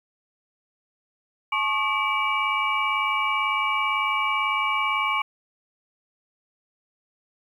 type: tone cluster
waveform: sine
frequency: 857 / 1094 / 1192 / 2306 / 2860 Hz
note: A5 / C#6 / D6 / D7 / F7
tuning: -46 / -23 / +25 / -32 / +41 cents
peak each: -31 / -25 / -32 / -25 / -33 dBFS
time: 1.52-5.22 s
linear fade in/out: 5 ms
effects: 9-bit